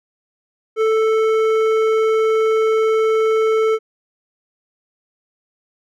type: tone with hard clipping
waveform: sine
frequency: 440.6 Hz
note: A4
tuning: 2 cents sharp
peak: -15 dBFS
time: 0.76-3.79 s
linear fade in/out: 50 ms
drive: 10 dB
effects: none